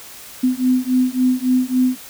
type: beating tone pair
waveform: sine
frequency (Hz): 252.4 / 256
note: B3 / C4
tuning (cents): +38 / -38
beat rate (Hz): 3.6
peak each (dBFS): -17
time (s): 0.43-1.97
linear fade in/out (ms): 10
effects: white hiss -38 dBFS RMS until 2.09 s